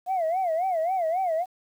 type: tone with vibrato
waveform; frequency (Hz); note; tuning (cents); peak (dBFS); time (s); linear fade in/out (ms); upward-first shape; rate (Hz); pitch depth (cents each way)
sine; 698.5; F5; 0; -21; 0.06-1.46; 50; sine; 3.7; 170
effects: tanh soft clip ceiling -20 dBFS + 9-bit